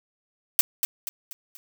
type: noise with echo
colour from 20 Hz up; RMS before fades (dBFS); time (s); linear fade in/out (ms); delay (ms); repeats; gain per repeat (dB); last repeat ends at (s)
blue; -17; 0.59-0.61; 0; 240; 4; -7; 1.57
effects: none